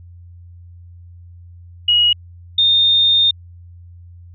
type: tone pair in turn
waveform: sine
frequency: 2897 / 3650 Hz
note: F#7 / A#7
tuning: -37 / -37 cents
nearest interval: major third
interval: 400 cents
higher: second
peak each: -10 dBFS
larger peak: neither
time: 1.88-2.13 / 2.58-3.31 s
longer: second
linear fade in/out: 5 ms
effects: added 87 Hz sine -37 dBFS peak until 4.34 s